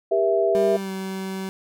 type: chord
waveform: sine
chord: E diminished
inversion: first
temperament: just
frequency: 395.6 / 474.7 / 659.3 Hz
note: G4 / Bb4 / E5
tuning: +16 / +31 / 0 cents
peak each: -21 / -25 / -20 dBFS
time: 0.11-0.77 s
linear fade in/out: 10 ms
type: tone with pitch glide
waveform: 30% pulse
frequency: 198.6 to 190.95 Hz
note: G3 to G3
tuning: +23 to -45 cents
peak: -25 dBFS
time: 0.55-1.49 s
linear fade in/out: 0 ms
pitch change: -68 cents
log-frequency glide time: 0.71-0.91 s
effects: none